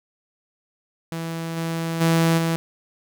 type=tone with level steps; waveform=sawtooth; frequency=164.81 Hz; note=E3; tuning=in tune; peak=-23 / -20 / -12 / -16 dBFS; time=1.12-2.56 s; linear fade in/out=0 ms; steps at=1.56 / 2 / 2.37 s; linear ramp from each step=20 ms; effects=none

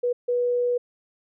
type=tone bursts at uneven times; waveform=sine; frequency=487.9 Hz; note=B4; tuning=21 cents flat; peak=-20 dBFS; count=2; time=0.03-0.13 / 0.28-0.78 s; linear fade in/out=10 ms; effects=none

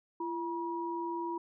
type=tone pair together; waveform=sine; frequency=340 / 961.7 Hz; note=F4 / B5; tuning=-46 / -46 cents; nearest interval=octave + tritone; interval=1800 cents; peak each=-36 / -36 dBFS; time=0.2-1.38 s; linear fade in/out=5 ms; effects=none

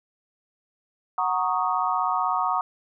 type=chord; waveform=sine; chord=D# minor seventh; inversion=first; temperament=equal; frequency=740 / 932.3 / 1108.7 / 1244.5 Hz; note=F#5 / A#5 / C#6 / D#6; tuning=0 / 0 / 0 / 0 cents; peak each=-27 dBFS; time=1.18-2.61 s; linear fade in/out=2 ms; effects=none

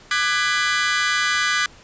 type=chord; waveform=sawtooth; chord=G# half-diminished seventh; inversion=second; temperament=just; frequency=1196.1 / 1495.1 / 1661.2 / 1993.5 Hz; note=D6 / F#6 / G#6 / B6; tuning=+31 / +18 / 0 / +16 cents; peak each=-20 dBFS; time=0.11-1.66 s; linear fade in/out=2 ms; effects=pink hiss -47 dBFS RMS until 1.83 s + resampled to 16000 Hz

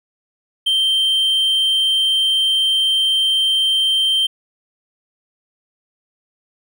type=tone; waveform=triangle; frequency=3136 Hz; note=G7; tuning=in tune; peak=-12 dBFS; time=0.66-4.27 s; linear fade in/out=10 ms; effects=none

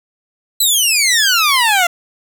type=exponential sweep; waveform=15% pulse; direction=down; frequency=4079 to 678 Hz; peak=-4 dBFS; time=0.6-1.87 s; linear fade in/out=5 ms; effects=none

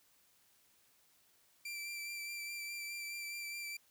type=tone with vibrato; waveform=sawtooth; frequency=2349 Hz; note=D7; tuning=in tune; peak=-38 dBFS; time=1.65-3.77 s; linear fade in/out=5 ms; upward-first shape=sine; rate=4.8 Hz; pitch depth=19 cents each way; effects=white hiss -70 dBFS RMS until 3.9 s

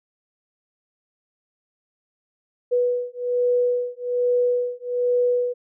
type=beating tone pair; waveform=sine; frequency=490.1 / 491.3 Hz; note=B4 / B4; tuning=-13 / -9 cents; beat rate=1.2 Hz; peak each=-22 dBFS; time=2.71-5.54 s; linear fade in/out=20 ms; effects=none

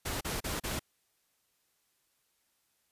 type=noise bursts; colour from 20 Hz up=pink; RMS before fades=-35 dBFS; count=4; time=0.05-0.795 s; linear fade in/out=10 ms; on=160 ms; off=35 ms; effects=white hiss -75 dBFS RMS until 2.91 s + resampled to 32000 Hz

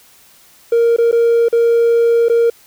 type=tone with dropouts; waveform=triangle; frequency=466.2 Hz; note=A#4; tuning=in tune; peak=-6 dBFS; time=0.72-2.5 s; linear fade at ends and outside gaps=5 ms; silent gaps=0.964-0.984 / 1.114-1.126 / 1.485-1.527 / 2.285-2.297 s; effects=tanh soft clip ceiling -4 dBFS + white hiss -47 dBFS RMS until 2.66 s

